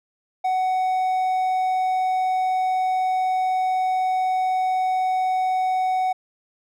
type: tone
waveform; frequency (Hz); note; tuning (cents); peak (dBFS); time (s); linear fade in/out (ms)
triangle; 746; F#5; +14; -17; 0.44-6.13; 10
effects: none